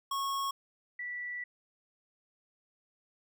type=tone pair in turn; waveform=square / sine; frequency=1098 / 1959.8 Hz; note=C#6 / B6; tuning=-17 / -14 cents; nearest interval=minor seventh; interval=1003 cents; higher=second; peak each=-32 / -36 dBFS; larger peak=first; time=0.11-0.51 / 0.99-1.44 s; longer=second; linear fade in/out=5 ms; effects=none